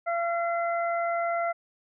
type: harmonic tone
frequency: 682 Hz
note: F5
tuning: 41 cents flat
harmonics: 1 / 2 / 3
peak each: -26 / -32 / -36 dBFS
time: 0.06-1.53 s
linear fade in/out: 20 ms
effects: none